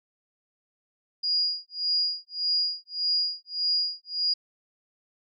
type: tone with tremolo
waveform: sine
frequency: 4865 Hz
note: D#8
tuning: 40 cents flat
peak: -21 dBFS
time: 1.23-4.34 s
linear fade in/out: 10 ms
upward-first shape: sine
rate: 1.7 Hz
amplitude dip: 100%
effects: none